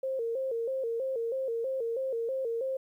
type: tone with vibrato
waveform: sine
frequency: 493.9 Hz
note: B4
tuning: in tune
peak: -29 dBFS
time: 0.03-2.77 s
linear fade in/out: 5 ms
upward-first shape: square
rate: 3.1 Hz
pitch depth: 120 cents each way
effects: 11-bit